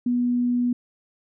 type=tone; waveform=sine; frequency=244.2 Hz; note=B3; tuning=19 cents flat; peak=-19 dBFS; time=0.06-0.73 s; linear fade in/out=5 ms; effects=none